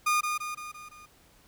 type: tone with echo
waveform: 30% pulse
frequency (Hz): 1220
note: D#6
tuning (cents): -34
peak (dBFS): -20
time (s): 0.06-0.21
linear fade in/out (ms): 10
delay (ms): 170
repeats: 5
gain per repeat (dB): -5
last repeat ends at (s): 1.06
effects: pink hiss -60 dBFS RMS until 1.47 s